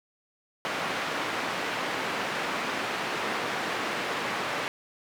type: band-pass noise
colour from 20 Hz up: white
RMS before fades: -31 dBFS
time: 0.65-4.68 s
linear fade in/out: 0 ms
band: 190 to 2000 Hz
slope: 12 dB/octave
effects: none